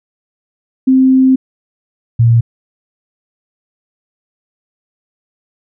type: tone pair in turn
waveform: sine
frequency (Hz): 261.6 / 116.53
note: C4 / A#2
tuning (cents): 0 / 0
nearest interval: octave + major second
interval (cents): 1400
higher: first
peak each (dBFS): -5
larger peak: neither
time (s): 0.87-1.36 / 2.19-2.41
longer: first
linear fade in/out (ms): 10
effects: none